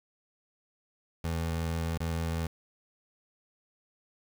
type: tone with dropouts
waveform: 25% pulse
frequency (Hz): 82.41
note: E2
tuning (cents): 0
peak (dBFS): -26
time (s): 1.24-2.47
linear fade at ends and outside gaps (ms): 5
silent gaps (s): 1.977-2.003
effects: 9-bit